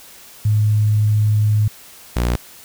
sine / sawtooth tone pair in turn, 106.2 / 59.86 Hz, G#2 / A#1, +39 / +47 cents, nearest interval minor seventh, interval 992 cents, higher first, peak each -12 dBFS, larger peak neither, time 0.45-1.68 / 2.16-2.36 s, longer first, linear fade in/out 5 ms, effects white hiss -42 dBFS RMS until 2.64 s

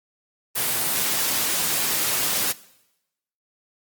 white high-pass noise, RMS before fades -23 dBFS, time 0.55-2.53 s, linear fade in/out 20 ms, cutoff 100 Hz, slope 24 dB/octave, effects noise-tail reverb RT60 0.9 s tail -20 dB re dry + Opus 24 kbps

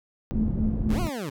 pink low-pass noise, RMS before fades -27 dBFS, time 0.31-1.07 s, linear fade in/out 0 ms, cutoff 220 Hz, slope 12 dB/octave
sine tone with tremolo, 216.9 Hz, A3, 25 cents flat, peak -22 dBFS, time 0.35-1.09 s, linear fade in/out 0 ms, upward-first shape sine, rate 4 Hz, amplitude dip 85%
20% pulse linear two-way sweep, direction up then down, 53.6 to 372.9 to 126.9 Hz, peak -25 dBFS, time 0.89-1.3 s, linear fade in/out 10 ms, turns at 1 s
effects none

